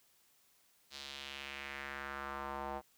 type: tone with band-pass filter sweep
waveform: square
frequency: 69.3 Hz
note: C#2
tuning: in tune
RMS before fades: -44 dBFS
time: 0.9-2.82 s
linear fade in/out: 50 ms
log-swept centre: 4400 to 780 Hz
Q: 2.2
effects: white hiss -70 dBFS RMS until 2.97 s